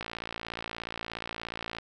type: click train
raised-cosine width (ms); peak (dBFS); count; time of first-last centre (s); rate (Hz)
0.3; -19; 102; 0.01-1.785; 56.9
effects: none

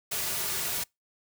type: noise with comb filter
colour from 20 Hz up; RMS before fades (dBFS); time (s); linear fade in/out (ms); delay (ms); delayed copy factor
white; -31; 0.11-0.84; 10; 3.8; -0.55
effects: noise-tail reverb RT60 0.2 s tail -26 dB re dry

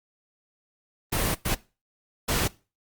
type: noise bursts at uneven times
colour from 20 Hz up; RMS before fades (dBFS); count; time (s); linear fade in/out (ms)
pink; -25; 3; 1.12-1.35 / 1.45-1.55 / 2.28-2.48; 10
effects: noise-tail reverb RT60 0.3 s tail -20 dB re dry + Opus 32 kbps

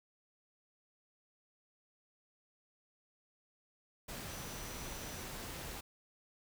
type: tone in noise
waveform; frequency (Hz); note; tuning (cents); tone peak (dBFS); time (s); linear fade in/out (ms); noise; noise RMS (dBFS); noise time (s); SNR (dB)
sine; 5920; F#8; 0; -54; 4.29-5.24; 10; pink; -45; 4.08-5.81; -12
effects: none

